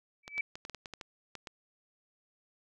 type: tone with exponential growth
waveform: sine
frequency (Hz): 2302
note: D7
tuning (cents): -35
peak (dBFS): -27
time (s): 0.23-0.41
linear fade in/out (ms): 5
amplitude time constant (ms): 38
type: clicks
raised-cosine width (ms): 0.2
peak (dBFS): -25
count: 11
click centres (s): 0.279 / 0.38 / 0.555 / 0.651 / 0.697 / 0.747 / 0.858 / 0.937 / 1.012 / 1.353 / 1.472
effects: none